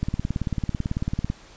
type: click train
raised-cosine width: 5 ms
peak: -12 dBFS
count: 24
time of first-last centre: 0.03-1.301 s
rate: 18.1 Hz
effects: pink hiss -49 dBFS RMS until 1.56 s + resampled to 16000 Hz